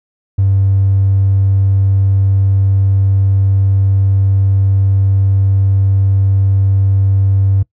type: tone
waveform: triangle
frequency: 97.5 Hz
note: G2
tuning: 9 cents flat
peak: -5 dBFS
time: 0.38-7.63 s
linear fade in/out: 10 ms
effects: noise-tail reverb RT60 0.1 s tail -23 dB re dry + tanh soft clip ceiling -4 dBFS